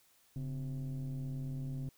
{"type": "tone with frequency modulation", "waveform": "sine", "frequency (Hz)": 138.1, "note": "C#3", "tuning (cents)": -6, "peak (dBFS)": -34, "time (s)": [0.36, 1.89], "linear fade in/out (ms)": 2, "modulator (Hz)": 119, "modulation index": 0.71, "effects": ["tanh soft clip ceiling -35 dBFS", "white hiss -68 dBFS RMS until 1.97 s"]}